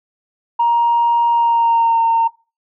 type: tone with pitch glide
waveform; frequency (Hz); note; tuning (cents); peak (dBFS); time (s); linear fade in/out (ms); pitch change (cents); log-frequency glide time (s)
sine; 940 to 915.4; A#5 to A#5; +14 to -32; -10; 0.59-2.28; 10; -46; 1.29-2
effects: noise-tail reverb RT60 0.3 s tail -21 dB re dry + tanh soft clip ceiling -7 dBFS